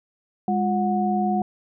sine tone cluster, 204.1 / 349.9 / 733 Hz, G#3 / F4 / F#5, -30 / +3 / -16 cents, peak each -22 / -29 / -23 dBFS, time 0.48-1.42 s, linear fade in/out 2 ms, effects none

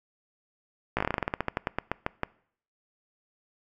slowing click train, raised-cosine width 0.5 ms, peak -11 dBFS, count 20, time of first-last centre 0.97-2.234 s, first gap 16 ms, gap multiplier 1.14, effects noise-tail reverb RT60 0.6 s tail -23 dB re dry

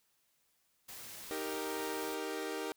white noise, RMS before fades -48 dBFS, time 0.88-2.15 s, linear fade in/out 10 ms
sawtooth chord, Eb major, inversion none, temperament equal, 311.1 / 392 / 466.2 Hz, Eb4 / G4 / Bb4, 0 / 0 / 0 cents, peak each -38 / -37 / -37 dBFS, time 1.31-2.72 s, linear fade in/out 0 ms
effects white hiss -75 dBFS RMS until 2.76 s

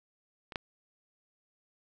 clicks, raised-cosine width 0.3 ms, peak -27 / -16 dBFS, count 2, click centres 0.522 / 0.558 s, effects none

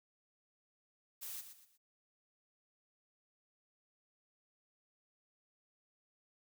blue noise with echo, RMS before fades -45 dBFS, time 1.21-1.42 s, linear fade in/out 20 ms, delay 120 ms, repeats 3, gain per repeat -9 dB, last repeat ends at 1.78 s, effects none

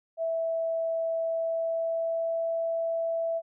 sine tone with pitch glide, 657 to 661.6 Hz, E5 to E5, -6 to +6 cents, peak -26 dBFS, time 0.17-3.42 s, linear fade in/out 50 ms, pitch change +12 cents, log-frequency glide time 1.2-2.45 s, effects none

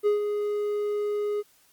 triangle tone with ADSR envelope, 415.3 Hz, G#4, in tune, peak -16 dBFS, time 0.03-1.43 s, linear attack 35 ms, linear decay 130 ms, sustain -7 dB, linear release 34 ms, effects white hiss -61 dBFS RMS until 1.72 s + Opus 32 kbps

